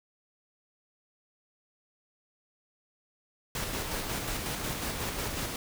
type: noise with tremolo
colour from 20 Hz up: pink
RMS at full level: -33 dBFS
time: 3.55-5.56 s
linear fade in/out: 2 ms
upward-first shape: square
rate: 5.5 Hz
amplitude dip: 30%
effects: none